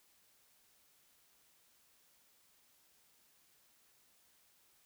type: silence
effects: white hiss -70 dBFS RMS until 4.85 s